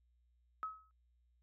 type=tone with exponential decay; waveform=sine; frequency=1282 Hz; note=E6; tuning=49 cents flat; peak=-35 dBFS; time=0.63-0.91 s; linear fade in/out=0 ms; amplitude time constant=60 ms; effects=added 60 Hz sine -70 dBFS peak until 1.42 s